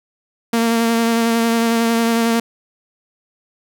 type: tone with vibrato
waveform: sawtooth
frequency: 230.1 Hz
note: A#3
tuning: 22 cents flat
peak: -10 dBFS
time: 0.53-2.4 s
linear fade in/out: 5 ms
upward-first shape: sine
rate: 11 Hz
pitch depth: 18 cents each way
effects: none